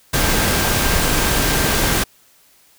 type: tone in noise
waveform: sine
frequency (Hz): 1582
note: G6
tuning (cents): +15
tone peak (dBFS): -28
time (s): 0.13-2.04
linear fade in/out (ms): 10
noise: pink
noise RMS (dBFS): -17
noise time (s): 0.13-2.04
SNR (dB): -14
effects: white hiss -53 dBFS RMS until 2.78 s